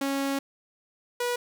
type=tone pair in turn; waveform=sawtooth; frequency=275.3 / 486.3 Hz; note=C#4 / B4; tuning=-12 / -27 cents; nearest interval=minor seventh; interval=985 cents; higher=second; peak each=-22 dBFS; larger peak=neither; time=0.01-0.39 / 1.2-1.36 s; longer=first; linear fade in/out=5 ms; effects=none